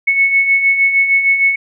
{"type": "beating tone pair", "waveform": "sine", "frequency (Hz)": [2200, 2206.5], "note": ["C#7", "C#7"], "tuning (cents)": [-14, -9], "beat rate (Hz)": 6.5, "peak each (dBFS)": [-18, -10], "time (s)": [0.07, 1.56], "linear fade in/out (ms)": 10, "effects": []}